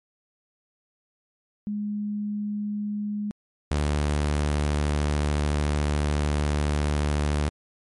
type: tone pair in turn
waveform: sine / sawtooth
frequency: 207.7 / 73.88 Hz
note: G#3 / D2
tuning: 0 / +11 cents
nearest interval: octave + tritone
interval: 1789 cents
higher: first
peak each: -26 / -18 dBFS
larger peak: second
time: 1.67-3.31 / 3.71-7.49 s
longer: second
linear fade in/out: 0 ms
effects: MP3 48 kbps